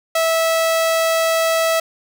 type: tone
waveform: sawtooth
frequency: 653 Hz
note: E5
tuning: 17 cents flat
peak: -11 dBFS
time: 0.15-1.8 s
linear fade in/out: 5 ms
effects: none